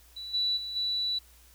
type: tone with level steps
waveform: sine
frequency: 3950 Hz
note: B7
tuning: in tune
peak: -37 / -25 / -34 / -27 dBFS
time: 0.16-1.19 s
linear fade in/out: 10 ms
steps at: 0.33 / 0.56 / 0.75 s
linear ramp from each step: 20 ms
effects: added 60 Hz sine -57 dBFS peak until 1.54 s + white hiss -59 dBFS RMS until 1.54 s